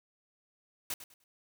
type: noise with echo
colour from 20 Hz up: white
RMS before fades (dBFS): -36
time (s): 0.9-0.94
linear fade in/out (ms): 2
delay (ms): 100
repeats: 3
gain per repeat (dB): -12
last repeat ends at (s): 1.24
effects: none